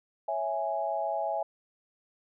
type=chord; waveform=sine; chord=C# minor; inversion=none; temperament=equal; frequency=554.4 / 659.3 / 830.6 Hz; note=C#5 / E5 / G#5; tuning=0 / 0 / 0 cents; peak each=-36 / -31 / -32 dBFS; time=0.28-1.43 s; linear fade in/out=5 ms; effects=none